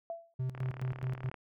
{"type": "tone with exponential decay", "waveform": "sine", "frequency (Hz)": 671, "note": "E5", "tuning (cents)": 31, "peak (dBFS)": -33, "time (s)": [0.1, 0.34], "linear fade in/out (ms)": 1, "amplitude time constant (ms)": 52}
{"type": "tone with tremolo", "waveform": "triangle", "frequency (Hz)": 128.7, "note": "C3", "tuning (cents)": -28, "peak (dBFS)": -29, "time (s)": [0.39, 1.3], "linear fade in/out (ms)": 10, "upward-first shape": "square", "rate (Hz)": 4.7, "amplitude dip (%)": 75}
{"type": "click train", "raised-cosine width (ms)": 0.5, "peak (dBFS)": -30, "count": 30, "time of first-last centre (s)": [0.55, 1.342], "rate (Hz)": 36.6}
{"effects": []}